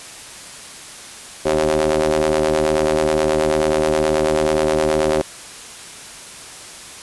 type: ring-modulated tone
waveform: sawtooth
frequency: 77.78 Hz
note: D#2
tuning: in tune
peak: -8 dBFS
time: 1.45-5.22 s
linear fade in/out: 10 ms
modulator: 462 Hz
effects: white hiss -36 dBFS RMS until 7.02 s + resampled to 24000 Hz